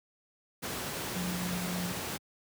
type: tone in noise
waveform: sine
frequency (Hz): 178.9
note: F3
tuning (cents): +42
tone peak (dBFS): -33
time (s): 1.15-1.93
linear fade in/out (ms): 20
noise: pink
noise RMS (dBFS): -36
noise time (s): 0.62-2.18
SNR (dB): 0
effects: high-pass 100 Hz 12 dB/octave